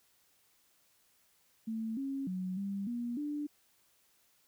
sine tone with pitch steps, 223 / 272.6 / 184.9 / 198.1 / 239 / 294.3 Hz, A3 / C#4 / F#3 / G3 / A#3 / D4, +23 / -29 / -1 / +18 / +43 / +4 cents, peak -34 dBFS, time 1.67-3.47 s, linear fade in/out 10 ms, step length 300 ms, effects white hiss -70 dBFS RMS until 4.47 s

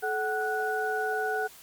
sine tone cluster, 431.8 / 751 / 1473 Hz, A4 / F#5 / F#6, -33 / +26 / -8 cents, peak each -31 dBFS, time 0.02-1.48 s, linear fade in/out 20 ms, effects white hiss -51 dBFS RMS until 1.62 s + Opus 32 kbps

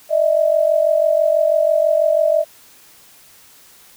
sine tone pair together, 603.9 / 650 Hz, D5 / E5, +48 / -24 cents, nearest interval minor second, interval 128 cents, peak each -15 dBFS, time 0.09-2.45 s, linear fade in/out 50 ms, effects white hiss -47 dBFS RMS until 3.96 s

